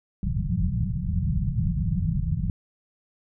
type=low-pass noise; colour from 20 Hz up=white; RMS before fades=-25 dBFS; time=0.23-2.5 s; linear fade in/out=2 ms; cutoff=190 Hz; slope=96 dB/octave; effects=none